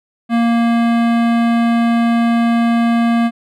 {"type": "tone with hard clipping", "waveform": "sine", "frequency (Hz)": 233.1, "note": "A#3", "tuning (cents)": 0, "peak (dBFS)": -13, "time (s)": [0.29, 3.31], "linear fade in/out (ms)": 50, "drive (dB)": 18, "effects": []}